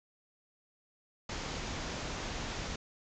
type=low-pass noise; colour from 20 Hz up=pink; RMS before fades=-39 dBFS; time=1.29-2.76 s; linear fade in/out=5 ms; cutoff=7200 Hz; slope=96 dB/octave; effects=none